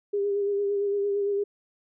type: tone with vibrato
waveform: sine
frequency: 403.4 Hz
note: G4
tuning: 50 cents sharp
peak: -23 dBFS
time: 0.13-1.44 s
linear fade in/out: 10 ms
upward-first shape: sine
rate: 8.8 Hz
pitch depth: 27 cents each way
effects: none